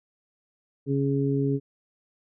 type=harmonic tone; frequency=138.59 Hz; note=C#3; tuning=in tune; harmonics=1 / 2 / 3; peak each=-25 / -26 / -28 dBFS; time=0.86-1.6 s; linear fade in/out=50 ms; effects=none